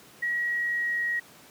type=tone with pitch glide; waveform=sine; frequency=1910 to 1896.8 Hz; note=A#6 to A#6; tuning=+42 to +30 cents; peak=-25 dBFS; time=0.22-1.2 s; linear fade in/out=10 ms; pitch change=-12 cents; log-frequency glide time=0.41-0.98 s; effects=pink hiss -52 dBFS RMS until 1.5 s + high-pass 150 Hz 12 dB/octave